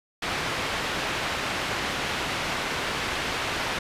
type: low-pass noise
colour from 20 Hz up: white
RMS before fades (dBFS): -29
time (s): 0.22-3.79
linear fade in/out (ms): 5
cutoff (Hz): 2700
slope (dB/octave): 12
effects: resampled to 32000 Hz